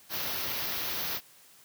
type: band-stop noise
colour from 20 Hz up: white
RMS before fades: -33 dBFS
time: 0.09-1.21 s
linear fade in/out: 50 ms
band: 5800 to 12000 Hz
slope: 48 dB/octave
effects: white hiss -57 dBFS RMS until 1.64 s + high-pass 60 Hz 12 dB/octave